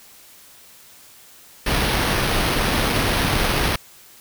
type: noise with sample-and-hold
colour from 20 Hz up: pink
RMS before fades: -20 dBFS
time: 1.66-3.76 s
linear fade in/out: 5 ms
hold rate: 7350 Hz
effects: white hiss -47 dBFS RMS until 4.2 s